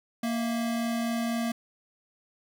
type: tone pair together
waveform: square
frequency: 233.1 / 655.3 Hz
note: A#3 / E5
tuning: 0 / -10 cents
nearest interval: octave + tritone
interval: 1790 cents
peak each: -28 / -38 dBFS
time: 0.23-1.52 s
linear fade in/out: 5 ms
effects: none

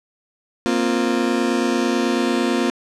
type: chord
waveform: 35% pulse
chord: Bb suspended second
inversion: none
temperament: just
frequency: 233.1 / 262.2 / 349.6 Hz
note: Bb3 / C4 / F4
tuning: 0 / +4 / +2 cents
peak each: -20 dBFS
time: 0.66-2.7 s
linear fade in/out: 0 ms
effects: low-pass 7000 Hz 12 dB/octave

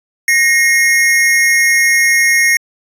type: tone pair together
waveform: square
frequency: 1864.7 / 2153 Hz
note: A#6 / C7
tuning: 0 / +49 cents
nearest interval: major second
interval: 249 cents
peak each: -12 dBFS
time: 0.28-2.57 s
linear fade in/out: 2 ms
effects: resampled to 32000 Hz

